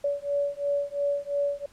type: beating tone pair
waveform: sine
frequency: 569 / 571.9 Hz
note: C#5 / D5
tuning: +45 / -46 cents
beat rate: 2.9 Hz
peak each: -28 dBFS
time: 0.04-1.66 s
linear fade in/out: 5 ms
effects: pink hiss -58 dBFS RMS until 1.72 s + low-pass 10000 Hz 12 dB/octave